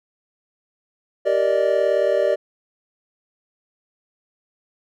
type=chord; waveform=triangle; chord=Eb major seventh; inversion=first; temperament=just; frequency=388.9 / 466.7 / 583.4 / 622.3 Hz; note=G4 / Bb4 / D5 / Eb5; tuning=-14 / +2 / -12 / 0 cents; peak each=-22 / -22 / -17 / -20 dBFS; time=1.25-2.36 s; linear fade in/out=20 ms; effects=none